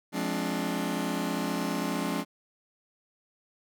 sawtooth chord, D half-diminished seventh, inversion first, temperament just, 176.2 / 211.4 / 264.3 / 293.7 Hz, F3 / Ab3 / C4 / D4, +16 / +31 / +18 / 0 cents, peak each -30 dBFS, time 0.12-2.25 s, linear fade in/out 50 ms, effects none

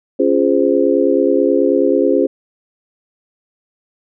sine chord, Db major seventh, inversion none, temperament just, 277.2 / 346.5 / 415.8 / 519.7 Hz, Db4 / F4 / Ab4 / C5, 0 / -14 / +2 / -12 cents, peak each -16 dBFS, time 0.19-2.27 s, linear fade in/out 10 ms, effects none

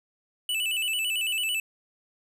square tone with vibrato, 2794 Hz, F7, in tune, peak -26 dBFS, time 0.49-1.6 s, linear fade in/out 2 ms, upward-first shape square, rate 9 Hz, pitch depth 100 cents each way, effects none

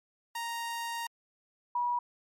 sawtooth / sine tone pair in turn, 932.3 / 968.5 Hz, A#5 / B5, 0 / -34 cents, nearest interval minor second, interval 66 cents, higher second, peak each -30 / -27 dBFS, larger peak second, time 0.35-1.07 / 1.75-1.99 s, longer first, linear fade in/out 5 ms, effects MP3 64 kbps

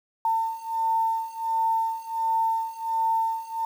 sine beating tone pair, 900 / 901.4 Hz, A5 / A5, +39 / +42 cents, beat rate 1.4 Hz, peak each -27 / -25 dBFS, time 0.25-3.65 s, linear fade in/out 2 ms, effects 8-bit

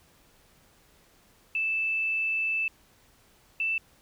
sine tone pair in turn, 2637 / 2654 Hz, E7 / E7, 0 / +11 cents, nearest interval unison, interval 11 cents, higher second, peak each -25 dBFS, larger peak neither, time 1.55-2.68 / 3.6-3.78 s, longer first, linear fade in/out 2 ms, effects pink hiss -61 dBFS RMS until 4.01 s

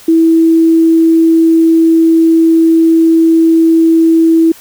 sine tone, 327 Hz, E4, 14 cents flat, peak -4 dBFS, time 0.08-4.52 s, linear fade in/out 5 ms, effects white hiss -37 dBFS RMS until 4.6 s

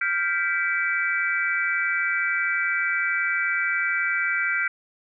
sine chord, G dominant seventh, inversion third, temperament equal with one note detuned, 1396.9 / 1568 / 1975.5 / 2308 Hz, F6 / G6 / B6 / D7, 0 / 0 / 0 / -31 cents, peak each -27 dBFS, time 0.01-4.68 s, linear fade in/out 5 ms, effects none

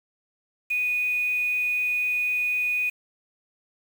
sine tone with quantisation, 2476 Hz, D#7, 9 cents flat, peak -22 dBFS, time 0.7-2.9 s, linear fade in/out 10 ms, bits 7, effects none

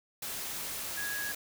sine tone in noise, 1661.2 Hz, G#6, in tune, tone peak -35 dBFS, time 0.97-1.32 s, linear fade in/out 5 ms, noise white, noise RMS -38 dBFS, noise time 0.22-1.35 s, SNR 0 dB, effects none

